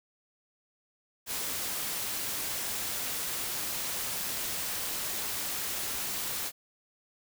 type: noise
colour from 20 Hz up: white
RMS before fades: -34 dBFS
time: 1.26-6.52 s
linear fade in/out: 50 ms
effects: none